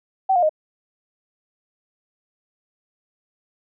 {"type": "tone with pitch steps", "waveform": "sine", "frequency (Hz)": [765, 711, 620], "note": ["G5", "F5", "D#5"], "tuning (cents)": [-42, 31, -6], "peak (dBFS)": -14, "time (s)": [0.29, 0.494], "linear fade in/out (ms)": 10, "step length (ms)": 68, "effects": []}